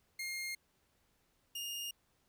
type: tone pair in turn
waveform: sawtooth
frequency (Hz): 2129 / 2835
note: C7 / F7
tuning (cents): +30 / +25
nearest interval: perfect fourth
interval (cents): 495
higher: second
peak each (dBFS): -35 / -36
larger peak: first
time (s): 0.19-0.55 / 1.55-1.91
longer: neither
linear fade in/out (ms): 5
effects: pink hiss -75 dBFS RMS until 2.28 s